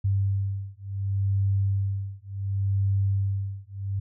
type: beating tone pair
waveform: sine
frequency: 98 / 98.69 Hz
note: G2 / G2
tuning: 0 / +12 cents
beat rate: 0.69 Hz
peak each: -26 dBFS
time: 0.04-4 s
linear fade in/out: 10 ms
effects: none